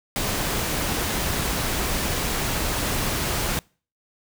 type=noise; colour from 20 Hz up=pink; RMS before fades=-25 dBFS; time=0.16-3.59 s; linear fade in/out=0 ms; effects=noise-tail reverb RT60 0.4 s tail -26 dB re dry